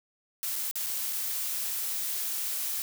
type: noise with dropouts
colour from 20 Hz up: blue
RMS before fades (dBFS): -32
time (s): 0.43-2.82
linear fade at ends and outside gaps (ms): 0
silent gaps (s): 0.557-0.561 / 0.712-0.756 / 0.863-0.867 / 1.127-1.131
effects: none

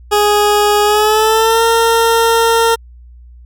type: tone with pitch glide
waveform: 20% pulse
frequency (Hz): 415.3 to 458.2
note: G#4 to A#4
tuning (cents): 0 to -30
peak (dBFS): -4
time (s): 0.11-2.76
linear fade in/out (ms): 20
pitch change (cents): +170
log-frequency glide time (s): 0.84-1.63
effects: added 60 Hz sine -35 dBFS peak until 3.45 s

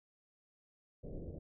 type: low-pass noise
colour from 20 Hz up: pink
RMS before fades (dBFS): -45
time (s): 1.03-1.39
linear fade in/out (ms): 10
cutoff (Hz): 570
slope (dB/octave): 48
effects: none

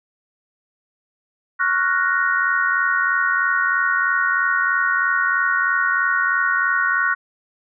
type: chord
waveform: sine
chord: Gb major seventh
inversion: second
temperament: equal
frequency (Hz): 1108.7 / 1396.9 / 1480 / 1864.7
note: Db6 / F6 / Gb6 / Bb6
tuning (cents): 0 / 0 / 0 / 0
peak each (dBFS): -23 / -24 / -19 / -23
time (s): 1.59-7.15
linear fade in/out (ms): 20
effects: none

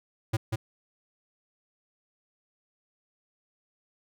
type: tone with echo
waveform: square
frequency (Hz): 110.7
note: A2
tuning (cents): +11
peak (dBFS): -24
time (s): 0.33-0.37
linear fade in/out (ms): 10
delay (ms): 190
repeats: 1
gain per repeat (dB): -3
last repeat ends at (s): 0.56
effects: none

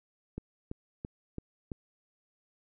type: click train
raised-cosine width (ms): 3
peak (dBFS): -24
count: 5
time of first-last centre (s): 0.38-1.718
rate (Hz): 2.99
effects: none

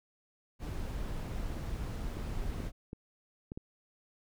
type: noise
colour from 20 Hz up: brown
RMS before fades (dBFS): -37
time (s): 0.59-2.72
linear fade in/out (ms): 50
type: clicks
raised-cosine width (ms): 3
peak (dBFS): -28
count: 6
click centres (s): 1.569 / 2.17 / 2.603 / 2.931 / 3.519 / 3.575
effects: none

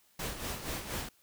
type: noise with tremolo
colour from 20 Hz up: pink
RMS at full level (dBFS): -36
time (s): 0.19-1.09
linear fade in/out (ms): 5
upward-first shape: sine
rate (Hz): 4.2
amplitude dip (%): 60
effects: white hiss -67 dBFS RMS until 1.22 s

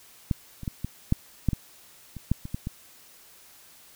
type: clicks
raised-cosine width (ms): 5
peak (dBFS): -11 / -25 / -16 / -17 / -8 / -9 / -15 / -25 / -9 / -23 / -17 / -18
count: 12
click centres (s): 0.312 / 0.633 / 0.678 / 0.846 / 1.124 / 1.487 / 1.532 / 2.167 / 2.316 / 2.454 / 2.545 / 2.671
effects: white hiss -53 dBFS RMS until 3.95 s

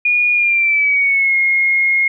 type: tone with pitch glide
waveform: sine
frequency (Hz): 2441 to 2150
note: D#7 to C7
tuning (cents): -34 to +47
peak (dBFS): -11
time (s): 0.05-2.08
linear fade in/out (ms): 5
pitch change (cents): -219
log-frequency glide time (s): 0.33-1.36
effects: none

